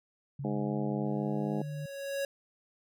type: tone with pitch glide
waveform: sine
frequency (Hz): 139 to 148.98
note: C#3 to D3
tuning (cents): +5 to +25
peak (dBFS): -35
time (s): 0.39-1.86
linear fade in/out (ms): 5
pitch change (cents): +120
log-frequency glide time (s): 0.96-1.67
type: harmonic tone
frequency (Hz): 103.83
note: G#2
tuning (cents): 0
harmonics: 2 / 3 / 4 / 5 / 6 / 7 / 8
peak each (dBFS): -33 / -37 / -39 / -41 / -43 / -44 / -45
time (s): 0.44-1.62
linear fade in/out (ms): 5
type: tone with exponential growth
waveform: square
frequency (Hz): 554.4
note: C#5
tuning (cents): 0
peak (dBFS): -30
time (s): 1.05-2.25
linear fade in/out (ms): 2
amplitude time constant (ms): 260
effects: none